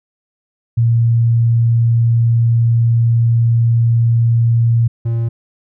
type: tone pair in turn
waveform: sine / triangle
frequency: 116.4 / 115.86 Hz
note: A#2 / A#2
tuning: -2 / -10 cents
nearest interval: unison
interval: 8 cents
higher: first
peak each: -9 / -12 dBFS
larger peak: first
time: 0.77-4.88 / 5.05-5.29 s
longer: first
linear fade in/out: 10 ms
effects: none